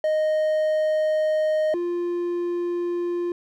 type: tone pair in turn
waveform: triangle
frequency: 620 / 349 Hz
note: D#5 / F4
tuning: -6 / -1 cents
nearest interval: minor seventh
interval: 995 cents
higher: first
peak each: -17 / -21 dBFS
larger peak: first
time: 0.04-1.74 / 1.74-3.32 s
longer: first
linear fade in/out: 2 ms
effects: none